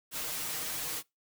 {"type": "noise with comb filter", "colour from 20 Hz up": "white", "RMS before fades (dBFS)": -36, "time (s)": [0.11, 1.03], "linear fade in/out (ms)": 50, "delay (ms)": 6.5, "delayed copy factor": 0.9, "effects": ["noise-tail reverb RT60 0.2 s tail -23 dB re dry"]}